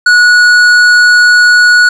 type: tone with hard clipping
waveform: sine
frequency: 1462 Hz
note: F#6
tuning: 21 cents flat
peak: -4 dBFS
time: 0.06-1.89 s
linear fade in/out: 5 ms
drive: 9 dB
effects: none